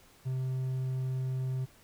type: tone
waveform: triangle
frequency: 130 Hz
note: C3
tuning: 11 cents flat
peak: -28 dBFS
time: 0.25-1.66 s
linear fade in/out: 20 ms
effects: pink hiss -60 dBFS RMS until 1.83 s